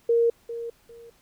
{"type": "tone with echo", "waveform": "sine", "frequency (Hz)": 466.2, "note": "A#4", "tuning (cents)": 0, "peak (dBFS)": -17, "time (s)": [0.09, 0.3], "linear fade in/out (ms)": 5, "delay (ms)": 400, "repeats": 2, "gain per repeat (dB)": -13, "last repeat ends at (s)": 1.1, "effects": ["pink hiss -61 dBFS RMS until 1.21 s"]}